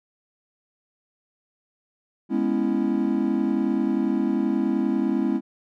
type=chord; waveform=triangle; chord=C# minor seventh; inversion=second; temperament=equal; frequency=207.7 / 246.9 / 277.2 / 329.6 Hz; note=G#3 / B3 / C#4 / E4; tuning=0 / 0 / 0 / 0 cents; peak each=-24 dBFS; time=2.29-5.41 s; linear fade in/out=50 ms; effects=none